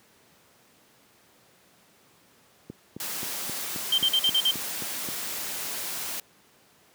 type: click train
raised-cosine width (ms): 3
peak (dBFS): -22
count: 10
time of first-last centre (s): 2.7-5.087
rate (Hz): 3.77
type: noise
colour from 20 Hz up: white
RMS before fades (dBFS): -33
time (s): 3-6.2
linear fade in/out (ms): 2
type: tone bursts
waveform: sine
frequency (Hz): 3141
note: G7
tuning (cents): +3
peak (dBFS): -19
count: 6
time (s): 3.92-4.511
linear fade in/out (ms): 5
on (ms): 61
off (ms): 45
effects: pink hiss -59 dBFS RMS until 6.94 s + high-pass 150 Hz 12 dB/octave